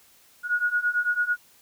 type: beating tone pair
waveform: sine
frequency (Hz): 1444 / 1453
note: F#6 / F#6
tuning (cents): -43 / -32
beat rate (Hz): 9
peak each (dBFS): -26 / -24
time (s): 0.43-1.37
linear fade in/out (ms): 50
effects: white hiss -57 dBFS RMS until 1.61 s